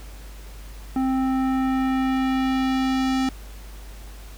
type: tone with low-pass filter sweep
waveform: square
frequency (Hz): 262.6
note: C4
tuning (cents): +6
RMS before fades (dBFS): -22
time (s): 0.96-3.29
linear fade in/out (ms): 2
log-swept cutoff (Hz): 960 to 6400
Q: 0.9
effects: added 50 Hz sine -37 dBFS peak until 4.37 s + pink hiss -47 dBFS RMS until 4.37 s